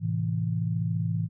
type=chord; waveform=sine; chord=A minor; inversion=none; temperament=equal; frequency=110 / 130.81 / 164.81 Hz; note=A2 / C3 / E3; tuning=0 / 0 / 0 cents; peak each=-28 / -34 / -28 dBFS; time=0-1.29 s; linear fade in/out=50 ms; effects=none